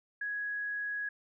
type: tone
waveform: sine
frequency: 1667 Hz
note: G#6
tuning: 6 cents sharp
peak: -33 dBFS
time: 0.21-1.09 s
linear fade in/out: 5 ms
effects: none